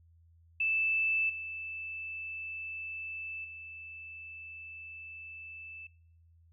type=tone with level steps; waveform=sine; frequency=2637 Hz; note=E7; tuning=in tune; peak=-27 / -38 / -44 dBFS; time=0.6-5.87 s; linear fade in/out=5 ms; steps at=1.29 / 3.44 s; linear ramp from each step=10 ms; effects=noise-tail reverb RT60 0.8 s tail -25 dB re dry + added 83 Hz sine -59 dBFS peak until 6.52 s